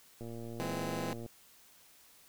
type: click train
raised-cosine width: 2 ms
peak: -32 dBFS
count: 123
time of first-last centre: 0.21-1.262 s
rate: 116 Hz
type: chord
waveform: 15% pulse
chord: E augmented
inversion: none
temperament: just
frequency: 164.81 / 206 / 257.5 Hz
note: E3 / G#3 / B#3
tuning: 0 / -14 / -28 cents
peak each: -33 / -36 / -34 dBFS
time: 0.6-1.13 s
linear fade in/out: 0 ms
effects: white hiss -61 dBFS RMS until 2.28 s